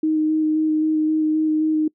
sine tone with vibrato, 311.1 Hz, D#4, in tune, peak -16 dBFS, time 0.03-1.88 s, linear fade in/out 5 ms, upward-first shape square, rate 3.8 Hz, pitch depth 10 cents each way, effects noise-tail reverb RT60 0.1 s tail -24 dB re dry

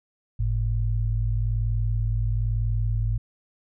sine tone pair together, 48.95 / 110 Hz, G1 / A2, -2 / 0 cents, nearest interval octave + major second, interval 1402 cents, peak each -24 dBFS, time 0.39-3.18 s, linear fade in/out 10 ms, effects none

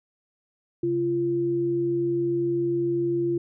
sine tone pair together, 136.4 / 343.7 Hz, C#3 / F4, -28 / -28 cents, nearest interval octave + major third, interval 1600 cents, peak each -32 / -22 dBFS, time 0.83-3.38 s, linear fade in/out 5 ms, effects none

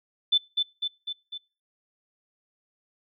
sine tone with echo, 3520 Hz, A7, in tune, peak -17 dBFS, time 0.32-0.38 s, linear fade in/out 10 ms, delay 250 ms, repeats 4, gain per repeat -4 dB, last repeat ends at 1.38 s, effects noise-tail reverb RT60 0.4 s tail -26 dB re dry

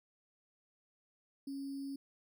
sine tone with sample-and-hold, 275.6 Hz, C#4, 10 cents flat, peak -39 dBFS, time 1.47-1.96 s, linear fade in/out 5 ms, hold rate 4900 Hz, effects none

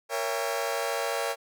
sawtooth chord, A# diminished seventh, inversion none, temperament just, 466.2 / 559.4 / 671.3 / 805.5 Hz, A#4 / C#5 / E5 / G5, 0 / +16 / +31 / +47 cents, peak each -29 / -28 / -30 / -31 dBFS, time 0.09-1.36 s, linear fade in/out 50 ms, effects none

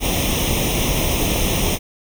pink noise with comb filter, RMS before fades -19 dBFS, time 0-1.79 s, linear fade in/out 50 ms, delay 0.33 ms, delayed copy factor +0.8, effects none

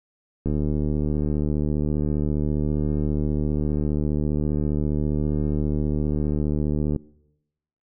click train, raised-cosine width 3 ms, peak -12 dBFS, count 488, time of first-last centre 0.46-6.962 s, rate 74.9 Hz, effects noise-tail reverb RT60 0.9 s tail -23 dB re dry

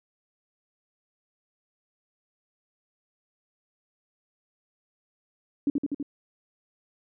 sine tone with echo, 284.8 Hz, C#4, 47 cents sharp, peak -20 dBFS, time 5.67-5.7 s, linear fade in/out 2 ms, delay 82 ms, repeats 4, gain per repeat -2 dB, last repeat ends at 6.028 s, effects none

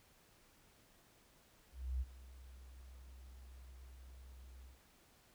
sine tone with ADSR envelope, 63.8 Hz, C2, 43 cents flat, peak -34 dBFS, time 1.72-4.79 s, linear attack 290 ms, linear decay 35 ms, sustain -19 dB, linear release 120 ms, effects pink hiss -68 dBFS RMS until 5.34 s

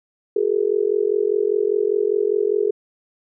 sine tone with amplitude modulation, 415.3 Hz, G#4, in tune, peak -12 dBFS, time 0.36-2.71 s, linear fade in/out 5 ms, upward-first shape sine, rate 45 Hz, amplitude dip 100%, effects none

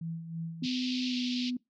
sine tone with tremolo, 164.81 Hz, E3, in tune, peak -33 dBFS, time 0.01-0.66 s, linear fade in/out 5 ms, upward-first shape sine, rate 3.1 Hz, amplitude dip 60%
sine tone with pitch glide, 252.9 to 248.4 Hz, B3 to B3, +41 to +10 cents, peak -30 dBFS, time 0.62-1.57 s, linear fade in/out 5 ms, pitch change -31 cents, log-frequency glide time 1.07-1.16 s
white band-pass noise, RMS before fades -38 dBFS, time 0.63-1.51 s, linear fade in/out 20 ms, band 2500 to 5000 Hz, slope 48 dB/octave
effects noise-tail reverb RT60 0.2 s tail -23 dB re dry

